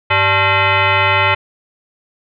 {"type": "tone with frequency modulation", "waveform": "sine", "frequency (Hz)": 587.3, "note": "D5", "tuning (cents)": 0, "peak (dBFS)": -10, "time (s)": [0.1, 1.35], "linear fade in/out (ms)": 10, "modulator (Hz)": 488, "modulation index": 4.7, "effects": []}